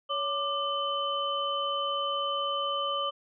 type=tone cluster; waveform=sine; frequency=560 / 1184 / 3044 Hz; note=C#5 / D6 / F#7; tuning=+18 / +14 / +48 cents; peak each=-34 / -30 / -33 dBFS; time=0.09-3.11 s; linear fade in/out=20 ms; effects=none